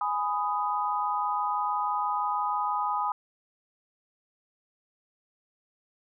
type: chord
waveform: sine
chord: G# minor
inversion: none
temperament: just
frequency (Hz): 830.6 / 996.7 / 1245.9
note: G#5 / B5 / D#6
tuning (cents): 0 / +16 / +2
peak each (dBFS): -30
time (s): 0.01-3.12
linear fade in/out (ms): 2
effects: none